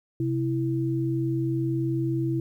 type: tone pair together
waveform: sine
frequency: 130.81 / 329.6 Hz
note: C3 / E4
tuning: 0 / 0 cents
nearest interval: octave + major third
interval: 1600 cents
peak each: -26 dBFS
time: 0.2-2.4 s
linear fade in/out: 2 ms
effects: 10-bit